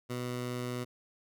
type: tone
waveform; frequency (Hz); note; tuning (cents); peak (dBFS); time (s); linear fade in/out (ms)
15% pulse; 123.47; B2; 0; -28; 0.09-0.85; 20
effects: none